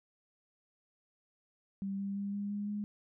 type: tone with pitch steps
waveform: sine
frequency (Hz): 196 / 198.16 / 200.3 / 202.6 / 204.8 / 207.1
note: G3 / G3 / G3 / G#3 / G#3 / G#3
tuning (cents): 0 / +19 / +38 / -43 / -24 / -5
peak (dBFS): -34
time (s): 1.82-2.84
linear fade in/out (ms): 0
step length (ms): 170
effects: none